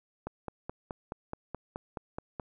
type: click train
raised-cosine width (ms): 1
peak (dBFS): -22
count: 11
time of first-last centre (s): 0.27-2.398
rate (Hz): 4.7
effects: none